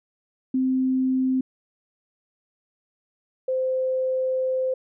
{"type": "tone pair in turn", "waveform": "sine", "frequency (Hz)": [260, 518.2], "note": ["C4", "C5"], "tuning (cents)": [-11, -17], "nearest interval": "octave", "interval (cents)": 1194, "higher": "second", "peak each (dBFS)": [-19, -21], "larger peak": "first", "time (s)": [[0.54, 1.41], [3.48, 4.74]], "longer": "second", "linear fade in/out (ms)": 5, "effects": []}